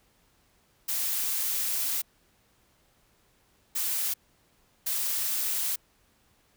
blue noise bursts at uneven times, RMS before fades -29 dBFS, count 3, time 0.88-2.02 / 3.75-4.14 / 4.86-5.76 s, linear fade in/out 10 ms, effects pink hiss -66 dBFS RMS until 6.56 s

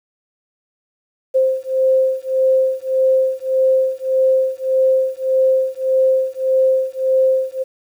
sine beating tone pair, 523.3 / 525 Hz, C5 / C5, 0 / +6 cents, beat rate 1.7 Hz, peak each -16 dBFS, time 1.34-7.64 s, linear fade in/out 20 ms, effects 8-bit

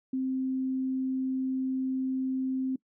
sine tone, 261.6 Hz, C4, in tune, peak -27 dBFS, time 0.13-2.76 s, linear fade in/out 5 ms, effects noise-tail reverb RT60 0.1 s tail -22 dB re dry

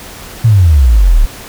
sine exponential sweep, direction down, 120 to 33.73 Hz, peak -3 dBFS, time 0.44-1.26 s, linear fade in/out 10 ms, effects pink hiss -30 dBFS RMS until 1.48 s

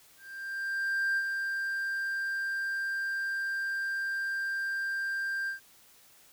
triangle tone with ADSR envelope, 1585 Hz, G6, 19 cents sharp, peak -23 dBFS, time 0.17-5.6 s, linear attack 1000 ms, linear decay 52 ms, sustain -5 dB, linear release 120 ms, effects tanh soft clip ceiling -19 dBFS + white hiss -59 dBFS RMS until 6.32 s

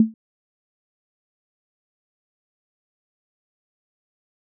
sine tone with exponential decay, 221.7 Hz, A3, 13 cents sharp, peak -7 dBFS, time 0-0.14 s, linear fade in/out 2 ms, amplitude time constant 30 ms, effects none

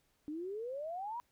sine exponential sweep, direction up, 291.3 to 987.8 Hz, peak -38 dBFS, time 0.28-1.2 s, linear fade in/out 0 ms, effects pink hiss -75 dBFS RMS until 1.31 s

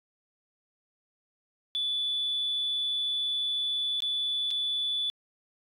sine tone with dropouts, 3466 Hz, A7, 27 cents flat, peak -26 dBFS, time 1.75-5.1 s, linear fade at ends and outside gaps 0 ms, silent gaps 4.004-4.022 / 4.506-4.511 s, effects tanh soft clip ceiling -22 dBFS

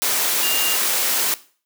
sine tone in noise, 2809 Hz, F7, 9 cents sharp, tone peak -22 dBFS, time 0.43-0.75 s, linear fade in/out 0 ms, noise white, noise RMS -20 dBFS, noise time 0.02-1.34 s, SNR -5 dB, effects noise-tail reverb RT60 0.4 s tail -17 dB re dry + high-pass 300 Hz 12 dB/octave

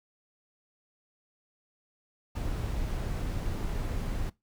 brown noise, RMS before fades -32 dBFS, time 2.35-4.3 s, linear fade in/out 10 ms, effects noise-tail reverb RT60 0.2 s tail -21 dB re dry

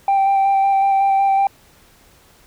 sine tone with vibrato, 784 Hz, G5, in tune, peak -10 dBFS, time 0.08-1.47 s, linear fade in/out 2 ms, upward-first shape square, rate 5.4 Hz, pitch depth 11 cents each way, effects tanh soft clip ceiling -11 dBFS + pink hiss -51 dBFS RMS until 2.46 s

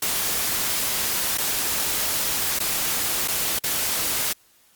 white noise with dropouts, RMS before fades -24 dBFS, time 0.02-4.33 s, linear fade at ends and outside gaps 5 ms, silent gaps 1.375-1.382 / 2.59-2.601 / 3.277-3.282 / 3.59-3.637 s, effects white hiss -58 dBFS RMS until 4.75 s + Opus 48 kbps

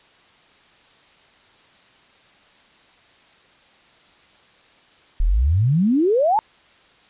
sine exponential sweep, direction up, 34.65 to 907 Hz, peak -14 dBFS, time 5.2-6.39 s, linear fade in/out 0 ms, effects white hiss -53 dBFS RMS until 7.09 s + resampled to 8000 Hz

